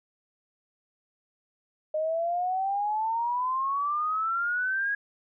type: exponential sweep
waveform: sine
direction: up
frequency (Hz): 613 to 1662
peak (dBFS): -25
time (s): 1.94-4.95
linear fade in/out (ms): 5
effects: none